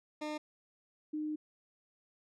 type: tone pair in turn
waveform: 20% pulse / sine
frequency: 302.8 / 305.1 Hz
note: D#4 / D#4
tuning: -47 / -34 cents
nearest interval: unison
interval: 13 cents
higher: second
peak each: -32 / -34 dBFS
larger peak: first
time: 0.21-0.38 / 1.13-1.36 s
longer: second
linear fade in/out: 10 ms
effects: low-pass 6000 Hz 12 dB/octave